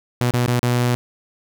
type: tone with dropouts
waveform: sawtooth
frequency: 122.2 Hz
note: B2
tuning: 18 cents flat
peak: -12 dBFS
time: 0.21-0.95 s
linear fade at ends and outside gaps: 0 ms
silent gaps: 0.31-0.338 / 0.461-0.478 / 0.593-0.63 s
effects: none